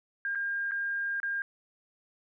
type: tone with dropouts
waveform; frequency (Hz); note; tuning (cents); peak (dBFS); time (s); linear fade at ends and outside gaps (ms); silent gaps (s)
sine; 1608; G6; +44; -29; 0.25-1.42; 1; 0.35-0.355 / 0.711-0.718 / 1.201-1.231
effects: none